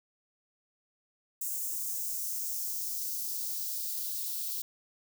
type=noise with high-pass filter sweep; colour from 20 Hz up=violet; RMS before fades=-35 dBFS; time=1.41-4.62 s; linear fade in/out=5 ms; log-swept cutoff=7200 to 3800 Hz; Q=2; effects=none